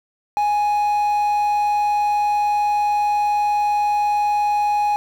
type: tone with quantisation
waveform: triangle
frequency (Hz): 830.6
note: G#5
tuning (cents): 0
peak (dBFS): -14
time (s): 0.37-4.96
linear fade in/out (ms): 0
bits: 7
effects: none